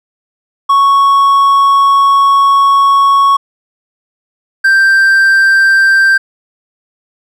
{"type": "tone pair in turn", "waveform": "triangle", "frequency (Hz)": [1108.7, 1572.2], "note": ["C#6", "G6"], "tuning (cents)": [0, 5], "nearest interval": "tritone", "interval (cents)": 605, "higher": "second", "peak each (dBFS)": -3, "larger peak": "neither", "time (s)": [[0.69, 3.37], [4.64, 6.18]], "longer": "first", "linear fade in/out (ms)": 10, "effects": []}